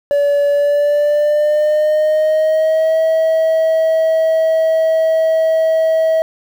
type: tone with pitch glide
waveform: triangle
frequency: 573 to 643.2 Hz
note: D5 to E5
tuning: -43 to -43 cents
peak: -8 dBFS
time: 0.11-6.22 s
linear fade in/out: 0 ms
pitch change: +200 cents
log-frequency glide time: 0.5-2.99 s
effects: tanh soft clip ceiling -4 dBFS + 7-bit